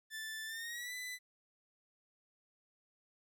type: tone with pitch glide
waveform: sawtooth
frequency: 1760 to 1998.5 Hz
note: A6 to B6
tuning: 0 to +20 cents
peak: -38 dBFS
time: 0.1-1.19 s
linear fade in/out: 50 ms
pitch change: +220 cents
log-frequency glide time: 0.46-0.94 s
effects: 13-bit